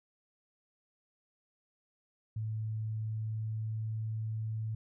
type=tone with pitch glide; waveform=sine; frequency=109.4 to 110.1 Hz; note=A2 to A2; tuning=-9 to +2 cents; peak=-33 dBFS; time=2.36-4.75 s; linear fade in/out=5 ms; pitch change=+11 cents; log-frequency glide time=2.99-4.05 s; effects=none